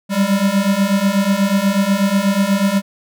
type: beating tone pair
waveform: square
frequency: 192.9 / 201.1 Hz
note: G3 / G3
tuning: -28 / +44 cents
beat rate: 8.2 Hz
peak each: -18 / -16 dBFS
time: 0.09-2.82 s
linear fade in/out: 50 ms
effects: none